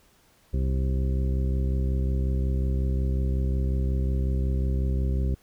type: harmonic tone with a mistuned harmonic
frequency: 65.5 Hz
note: C2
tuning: 2 cents sharp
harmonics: 1 / 2 / 3 / 4 / 5 / 6 / 8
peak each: -23 / -30 / -35 / -40 / -42 / -39 / -45 dBFS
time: 0.53-5.35 s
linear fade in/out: 10 ms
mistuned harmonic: 8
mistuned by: +15 cents
effects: pink hiss -61 dBFS RMS until 5.42 s